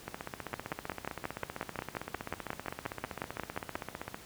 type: two click trains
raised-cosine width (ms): 0.5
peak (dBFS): -18 / -22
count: 19 / 64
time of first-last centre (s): 0.54-3.754 / 0.08-4.145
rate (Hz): 5.6 / 15.5
effects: pink hiss -51 dBFS RMS until 4.25 s + high-pass 60 Hz 12 dB/octave